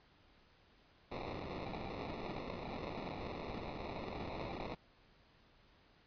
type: noise with sample-and-hold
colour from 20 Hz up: white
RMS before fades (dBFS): -44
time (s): 1.11-4.75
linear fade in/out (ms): 10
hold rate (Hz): 1575
effects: pink hiss -67 dBFS RMS until 6.06 s + resampled to 11025 Hz